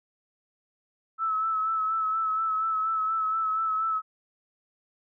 sine tone with vibrato, 1304 Hz, E6, 19 cents flat, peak -24 dBFS, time 1.18-4.02 s, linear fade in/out 50 ms, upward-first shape sine, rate 4.2 Hz, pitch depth 29 cents each way, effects none

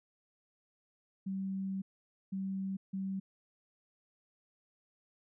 sine tone bursts at uneven times, 192.5 Hz, G3, 31 cents flat, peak -34 dBFS, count 3, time 1.26-1.82 / 2.32-2.77 / 2.93-3.2 s, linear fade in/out 10 ms, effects none

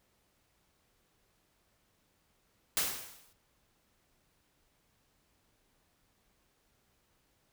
white noise with exponential decay, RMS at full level -28 dBFS, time 2.77-3.33 s, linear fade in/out 1 ms, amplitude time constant 120 ms, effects pink hiss -73 dBFS RMS until 7.52 s

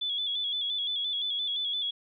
sine tone with vibrato, 3416 Hz, G#7, 48 cents sharp, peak -28 dBFS, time 0.01-1.91 s, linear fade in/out 10 ms, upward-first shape square, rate 5.8 Hz, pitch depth 42 cents each way, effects none

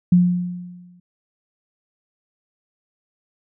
sine tone with exponential decay, 177.8 Hz, F3, 31 cents sharp, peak -8 dBFS, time 0.12-1 s, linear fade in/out 5 ms, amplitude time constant 190 ms, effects none

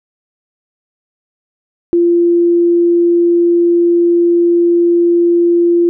sine tone, 344.3 Hz, F4, 25 cents flat, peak -7 dBFS, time 1.93-5.89 s, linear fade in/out 0 ms, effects none

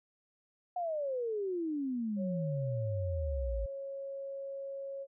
sine exponential sweep, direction down, 731 to 52.3 Hz, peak -32 dBFS, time 0.76-3.66 s, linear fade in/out 5 ms
sine tone, 549 Hz, C#5, 17 cents flat, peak -38 dBFS, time 2.16-5.07 s, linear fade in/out 50 ms
effects none

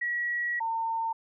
sine tone pair in turn, 1921 / 906.6 Hz, B6 / A#5, -48 / -48 cents, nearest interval octave + minor second, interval 1300 cents, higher first, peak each -27 dBFS, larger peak neither, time 0.01-0.6 / 0.6-1.13 s, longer first, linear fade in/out 10 ms, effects none

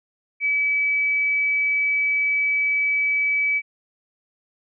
sine tone, 2291 Hz, D7, 44 cents flat, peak -18 dBFS, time 0.4-3.62 s, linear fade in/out 50 ms, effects none

